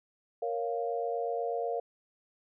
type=chord; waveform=sine; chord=Bb minor; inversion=none; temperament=equal; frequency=466.2 / 554.4 / 698.5 Hz; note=Bb4 / Db5 / F5; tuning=0 / 0 / 0 cents; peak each=-33 / -37 / -34 dBFS; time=0.42-1.8 s; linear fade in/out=5 ms; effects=none